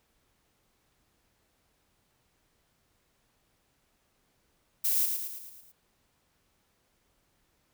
violet noise with echo, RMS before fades -27 dBFS, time 4.84-5.06 s, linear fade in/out 10 ms, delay 110 ms, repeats 6, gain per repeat -5 dB, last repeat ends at 5.72 s, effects pink hiss -72 dBFS RMS until 7.73 s

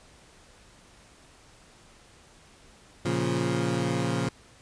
20% pulse chord, Bb minor, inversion none, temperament equal, 116.54 / 138.59 / 174.61 Hz, Bb2 / Db3 / F3, 0 / 0 / 0 cents, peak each -25 dBFS, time 3.05-4.29 s, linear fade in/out 5 ms, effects pink hiss -55 dBFS RMS until 4.61 s + resampled to 22050 Hz

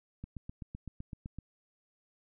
click train, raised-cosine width 5 ms, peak -29 dBFS, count 10, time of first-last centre 0.24-1.386 s, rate 7.85 Hz, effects none

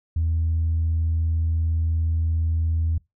sine tone, 81.4 Hz, E2, 21 cents flat, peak -18 dBFS, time 0.16-2.98 s, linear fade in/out 5 ms, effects noise-tail reverb RT60 0.2 s tail -25 dB re dry + tanh soft clip ceiling -16 dBFS

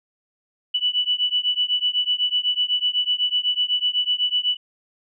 sine beating tone pair, 2960 / 2968 Hz, F#7 / F#7, 0 / +5 cents, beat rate 8 Hz, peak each -22 dBFS, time 0.74-4.57 s, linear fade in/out 10 ms, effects none

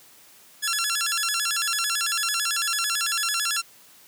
10% pulse tone with vibrato, 1520 Hz, F#6, 46 cents sharp, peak -14 dBFS, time 0.62-3.62 s, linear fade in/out 20 ms, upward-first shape square, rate 9 Hz, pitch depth 190 cents each way, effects white hiss -52 dBFS RMS until 4.07 s + high-pass 100 Hz 12 dB/octave

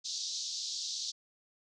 pink band-pass noise, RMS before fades -38 dBFS, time 0.04-1.12 s, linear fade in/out 20 ms, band 3800 to 6500 Hz, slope 48 dB/octave, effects none

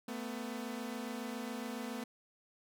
sawtooth tone pair together, 223 / 250.2 Hz, A3 / B3, +23 / +23 cents, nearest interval major second, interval 200 cents, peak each -38 / -38 dBFS, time 0.08-2.04 s, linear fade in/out 5 ms, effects none

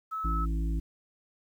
sine tone, 1300 Hz, E6, 24 cents flat, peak -31 dBFS, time 0.11-0.46 s, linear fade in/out 20 ms
harmonic tone, 54.7 Hz, A1, 9 cents flat, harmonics 1 / 3 / 5 / 6, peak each -27 / -37 / -41 / -43 dBFS, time 0.24-0.8 s, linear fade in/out 10 ms
effects 10-bit

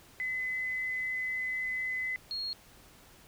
sine tone pair in turn, 2024 / 4289 Hz, B6 / C8, +42 / +42 cents, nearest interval octave + minor second, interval 1300 cents, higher second, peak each -31 / -33 dBFS, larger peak first, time 0.2-2.16 / 2.31-2.53 s, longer first, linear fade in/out 0 ms, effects pink hiss -57 dBFS RMS until 3.27 s

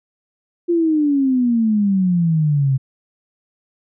sine exponential sweep, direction down, 350.2 to 130.7 Hz, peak -13 dBFS, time 0.68-2.78 s, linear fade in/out 20 ms, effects none

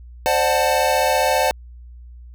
square chord, D dominant seventh, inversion third, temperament equal with one note detuned, 523.3 / 598.3 / 740 / 880 Hz, C5 / D5 / F#5 / A5, 0 / +32 / 0 / 0 cents, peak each -22 dBFS, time 0.26-1.51 s, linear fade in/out 0 ms, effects added 60 Hz sine -37 dBFS peak until 2.34 s

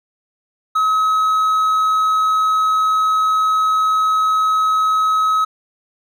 triangle tone, 1279 Hz, D#6, 47 cents sharp, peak -11 dBFS, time 0.75-5.45 s, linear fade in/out 10 ms, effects none

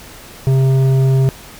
triangle tone with tanh clipping, 133.1 Hz, C3, 30 cents sharp, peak -11 dBFS, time 0.47-1.29 s, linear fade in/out 0 ms, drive 14 dB, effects pink hiss -37 dBFS RMS until 1.59 s

